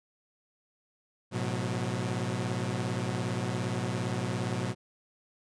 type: tone cluster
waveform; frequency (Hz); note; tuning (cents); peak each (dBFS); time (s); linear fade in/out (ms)
sawtooth; 107.4 / 124.8 / 182; A2 / B2 / F#3; -41 / +19 / -28; -31 / -29 / -31; 1.31-4.75; 50
effects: resampled to 22050 Hz